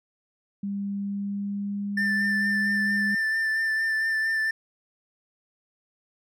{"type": "tone with pitch glide", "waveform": "sine", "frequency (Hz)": [200, 204.2], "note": ["G3", "G#3"], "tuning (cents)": [35, -29], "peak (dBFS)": -27, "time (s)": [0.63, 3.15], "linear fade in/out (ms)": 5, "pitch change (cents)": 36, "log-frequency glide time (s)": [0.99, 2.67]}
{"type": "tone with vibrato", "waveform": "triangle", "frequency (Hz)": 1777, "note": "A6", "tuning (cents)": 17, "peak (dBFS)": -21, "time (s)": [1.97, 4.51], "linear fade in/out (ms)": 5, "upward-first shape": "sine", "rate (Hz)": 4.4, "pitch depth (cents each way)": 19}
{"effects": []}